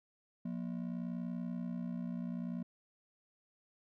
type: ring-modulated tone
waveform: triangle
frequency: 207.7 Hz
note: G#3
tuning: in tune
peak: -32 dBFS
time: 0.45-2.63 s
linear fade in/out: 5 ms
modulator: 30.3 Hz
effects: none